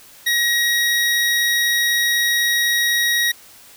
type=tone; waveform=25% pulse; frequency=1896 Hz; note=A#6; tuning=29 cents sharp; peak=-12 dBFS; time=0.26-3.32 s; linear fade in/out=10 ms; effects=white hiss -45 dBFS RMS until 3.76 s